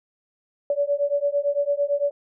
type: beating tone pair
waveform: sine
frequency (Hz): 568 / 576.9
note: C#5 / D5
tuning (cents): +42 / -31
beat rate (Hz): 8.9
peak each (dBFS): -23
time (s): 0.7-2.11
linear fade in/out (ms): 2
effects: none